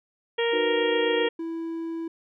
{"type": "harmonic tone", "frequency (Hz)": 466.2, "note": "A#4", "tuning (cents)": 0, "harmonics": [1, 2, 3, 4, 5, 6, 7], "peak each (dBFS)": [-23, -33, -39, -31, -36, -35, -33], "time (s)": [0.38, 1.29], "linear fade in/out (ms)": 10}
{"type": "chord", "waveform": "sine", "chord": "B major", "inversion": "first", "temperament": "equal", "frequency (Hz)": [311.1, 370, 493.9], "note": ["D#4", "F#4", "B4"], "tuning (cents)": [0, 0, 0], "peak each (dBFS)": -31, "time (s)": [0.52, 1.29], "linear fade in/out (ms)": 20}
{"type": "tone", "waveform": "triangle", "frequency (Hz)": 329.6, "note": "E4", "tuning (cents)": 0, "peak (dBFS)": -27, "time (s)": [1.39, 2.08], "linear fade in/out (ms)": 5}
{"effects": []}